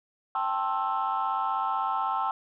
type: chord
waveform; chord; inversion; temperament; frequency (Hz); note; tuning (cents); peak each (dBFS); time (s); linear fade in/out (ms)
sine; A minor seventh; third; equal with one note detuned; 784 / 880 / 1061.7 / 1318.5; G5 / A5 / C6 / E6; 0 / 0 / +25 / 0; -30; 0.35-2.31; 2
effects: tanh soft clip ceiling -19 dBFS